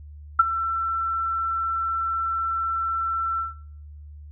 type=tone with ADSR envelope; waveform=sine; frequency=1342 Hz; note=E6; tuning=31 cents sharp; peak=-8 dBFS; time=0.39-3.54 s; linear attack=8 ms; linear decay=22 ms; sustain=-15 dB; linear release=150 ms; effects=noise-tail reverb RT60 0.7 s tail -20 dB re dry + added 74 Hz sine -39 dBFS peak until 4.31 s